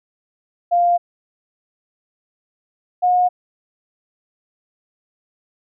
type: tone pair in turn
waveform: sine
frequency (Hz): 698.5 / 721.9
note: F5 / F#5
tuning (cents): 0 / -43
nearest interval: minor second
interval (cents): 57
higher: second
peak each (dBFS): -12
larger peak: neither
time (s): 0.71-0.98 / 3.02-3.29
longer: neither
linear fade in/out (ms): 20
effects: none